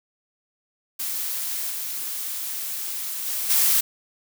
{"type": "noise with level steps", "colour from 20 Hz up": "blue", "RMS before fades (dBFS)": [-28, -30, -27, -19], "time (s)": [0.99, 3.81], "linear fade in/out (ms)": 10, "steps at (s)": [1.69, 3.25, 3.49], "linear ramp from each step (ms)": 20, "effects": []}